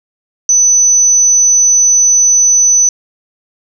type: tone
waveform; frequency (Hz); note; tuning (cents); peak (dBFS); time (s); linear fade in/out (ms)
sine; 6000; F#8; +23; -5; 0.49-2.89; 2
effects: none